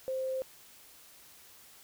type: tone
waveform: sine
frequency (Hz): 523.3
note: C5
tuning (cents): 0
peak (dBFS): -31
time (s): 0.08-0.42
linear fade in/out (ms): 0
effects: white hiss -56 dBFS RMS until 1.83 s